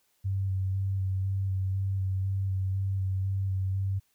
sine tone with vibrato, 96 Hz, G2, 36 cents flat, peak -26 dBFS, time 0.24-4 s, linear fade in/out 20 ms, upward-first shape square, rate 2 Hz, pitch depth 17 cents each way, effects white hiss -71 dBFS RMS until 4.14 s

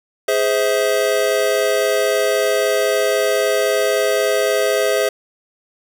square chord, Ab augmented, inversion none, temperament just, 415.3 / 519.1 / 648.9 Hz, Ab4 / C5 / E5, 0 / -14 / -27 cents, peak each -20 dBFS, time 0.28-5.09 s, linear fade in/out 5 ms, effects 8-bit

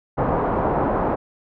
white low-pass noise, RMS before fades -21 dBFS, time 0.17-1.16 s, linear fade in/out 20 ms, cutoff 980 Hz, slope 24 dB/octave, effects none

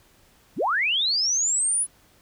sine linear sweep, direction up, 98 to 10170 Hz, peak -20 dBFS, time 0.56-1.87 s, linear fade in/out 50 ms, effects pink hiss -58 dBFS RMS until 2.21 s

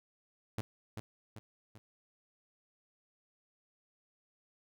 sawtooth tone with echo, 108 Hz, A2, 32 cents flat, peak -30 dBFS, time 0.58-0.61 s, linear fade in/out 0 ms, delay 390 ms, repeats 3, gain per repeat -6 dB, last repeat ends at 1.78 s, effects none

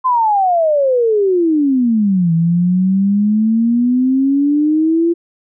sine exponential two-way sweep, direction down then up, 1046.5 to 163.2 to 343.4 Hz, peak -10 dBFS, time 0.04-5.14 s, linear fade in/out 20 ms, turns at 2.33 s, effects none

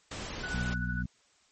pink noise, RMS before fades -39 dBFS, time 0.11-0.74 s, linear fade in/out 5 ms
sine tone with tremolo, 1480 Hz, F#6, in tune, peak -33 dBFS, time 0.43-1.03 s, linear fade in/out 10 ms, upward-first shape sine, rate 13 Hz, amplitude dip 60%
harmonic tone, 61 Hz, B1, 21 cents flat, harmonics 1 / 2 / 3 / 4, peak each -35 / -36 / -36 / -41 dBFS, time 0.53-1.06 s, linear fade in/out 5 ms
effects white hiss -66 dBFS RMS until 1.51 s + MP3 32 kbps

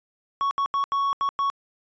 triangle tone bursts at uneven times, 1112 Hz, C#6, 5 cents sharp, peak -19 dBFS, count 6, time 0.41-0.51 / 0.58-0.66 / 0.74-0.84 / 0.92-1.13 / 1.21-1.29 / 1.39-1.5 s, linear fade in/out 0 ms, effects resampled to 16000 Hz

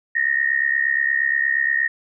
sine tone with amplitude modulation, 1854 Hz, A#6, 10 cents flat, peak -13 dBFS, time 0.15-1.88 s, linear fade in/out 10 ms, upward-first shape sine, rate 68.5 Hz, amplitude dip 85%, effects none

